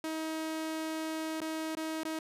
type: tone with dropouts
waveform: sawtooth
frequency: 317.5 Hz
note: D#4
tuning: 35 cents sharp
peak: -30 dBFS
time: 0.04-2.19 s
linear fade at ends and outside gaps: 2 ms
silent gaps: 1.405-1.415 / 1.752-1.77 / 2.034-2.051 s
effects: resampled to 32000 Hz